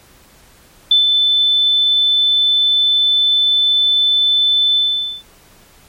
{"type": "tone with ADSR envelope", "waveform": "sine", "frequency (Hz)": 3520, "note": "A7", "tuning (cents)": 0, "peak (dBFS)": -6, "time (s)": [0.91, 5.23], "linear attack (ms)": 4, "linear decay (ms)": 120, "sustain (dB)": -4, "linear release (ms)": 470, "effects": ["pink hiss -47 dBFS RMS until 5.88 s", "MP3 64 kbps"]}